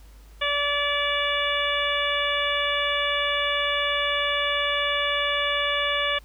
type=harmonic tone; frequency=577 Hz; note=D5; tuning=31 cents flat; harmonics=1 / 2 / 3 / 4 / 5 / 6; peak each=-29 / -29 / -29 / -29 / -29 / -29 dBFS; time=0.41-6.19 s; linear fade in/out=10 ms; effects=added 51 Hz sine -45 dBFS peak until 6.24 s + pink hiss -57 dBFS RMS until 6.24 s